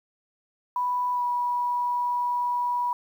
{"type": "tone with pitch glide", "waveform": "sine", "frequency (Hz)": [987.8, 974.2], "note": ["B5", "B5"], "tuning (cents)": [0, -24], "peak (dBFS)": -23, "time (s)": [0.76, 2.93], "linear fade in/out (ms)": 2, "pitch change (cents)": -24, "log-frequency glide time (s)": [1.13, 1.23], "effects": ["9-bit"]}